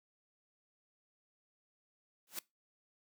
white noise with exponential growth, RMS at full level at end -36 dBFS, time 2.27-2.39 s, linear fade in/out 2 ms, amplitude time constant 25 ms, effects noise-tail reverb RT60 0.2 s tail -22 dB re dry + high-pass 150 Hz 12 dB/octave

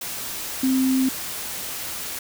sine tone in noise, 261.6 Hz, C4, in tune, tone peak -17 dBFS, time 0.63-1.09 s, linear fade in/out 5 ms, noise white, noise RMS -31 dBFS, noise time 0.01-2.19 s, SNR +11 dB, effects none

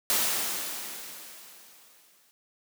white noise with exponential decay, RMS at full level -24 dBFS, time 0.1-2.31 s, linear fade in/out 0 ms, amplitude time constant 480 ms, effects high-pass 200 Hz 12 dB/octave

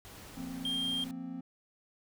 pink noise, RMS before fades -50 dBFS, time 0.05-1.11 s, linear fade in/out 0 ms
triangle chord, F suspended fourth, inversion none, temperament equal, 174.61 / 233.1 / 261.6 Hz, F3 / Bb3 / C4, 0 / 0 / 0 cents, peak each -43 / -43 / -38 dBFS, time 0.37-1.41 s, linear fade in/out 5 ms
triangle tone, 3200 Hz, G7, 35 cents sharp, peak -30 dBFS, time 0.65-1.04 s, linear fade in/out 2 ms
effects none

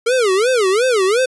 square tone with vibrato, 440 Hz, A4, in tune, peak -13 dBFS, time 0.06-1.26 s, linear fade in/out 10 ms, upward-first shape sine, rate 2.8 Hz, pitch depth 290 cents each way, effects resampled to 24000 Hz

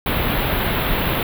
pink band-stop noise, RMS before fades -20 dBFS, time 0.06-1.23 s, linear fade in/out 2 ms, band 3800 to 12000 Hz, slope 48 dB/octave, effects none

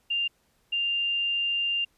sine tone pair in turn, 2794 / 2794 Hz, F7 / F7, 0 / 0 cents, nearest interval unison, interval 0 cents, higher neither, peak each -24 dBFS, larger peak neither, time 0.1-0.28 / 0.72-1.85 s, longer second, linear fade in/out 10 ms, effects pink hiss -68 dBFS RMS until 1.97 s + resampled to 32000 Hz

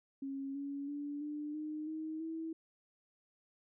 sine tone with pitch steps, 273.2 / 281 / 289.1 / 297.4 / 305.9 / 314.7 / 323.8 Hz, C#4 / C#4 / D4 / D4 / D#4 / D#4 / E4, -25 / +24 / -27 / +22 / -29 / +20 / -31 cents, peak -38 dBFS, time 0.22-2.53 s, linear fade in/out 5 ms, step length 330 ms, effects none

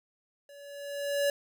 square tone with level ramp, 569 Hz, C#5, 45 cents sharp, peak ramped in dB -50 to -24 dBFS, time 0.49-1.3 s, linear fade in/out 2 ms, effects none

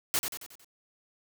white noise with echo, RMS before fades -27 dBFS, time 0.14-0.19 s, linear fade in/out 0 ms, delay 91 ms, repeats 5, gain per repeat -6 dB, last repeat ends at 0.645 s, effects none

